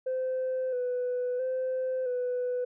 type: tone with vibrato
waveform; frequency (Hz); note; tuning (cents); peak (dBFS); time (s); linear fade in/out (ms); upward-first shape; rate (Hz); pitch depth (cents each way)
sine; 506; B4; +42; -26; 0.06-2.65; 10; square; 0.75; 34
effects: tanh soft clip ceiling -25 dBFS